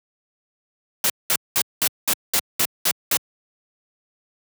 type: noise bursts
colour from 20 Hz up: white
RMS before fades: -19 dBFS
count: 9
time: 1.04-3.171 s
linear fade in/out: 2 ms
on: 59 ms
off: 200 ms
effects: high-pass 100 Hz 12 dB/octave